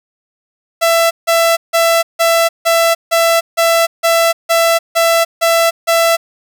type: tone bursts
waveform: sawtooth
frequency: 667 Hz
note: E5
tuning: 20 cents sharp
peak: -5 dBFS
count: 12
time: 0.81-6.17 s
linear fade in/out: 20 ms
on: 300 ms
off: 160 ms
effects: 7-bit